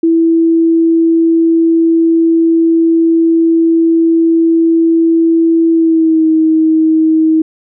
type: tone with pitch glide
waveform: sine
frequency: 329.6 to 317.8 Hz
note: E4 to D#4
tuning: 0 to +37 cents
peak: -6 dBFS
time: 0.03-7.42 s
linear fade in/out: 5 ms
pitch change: -63 cents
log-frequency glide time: 5.71-6.26 s
effects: none